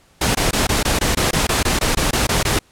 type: noise bursts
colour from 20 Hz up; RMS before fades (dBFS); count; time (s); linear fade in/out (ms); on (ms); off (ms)
pink; -17; 15; 0.21-2.59; 5; 140; 20
effects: pink hiss -54 dBFS RMS until 2.71 s + low-pass 11000 Hz 12 dB/octave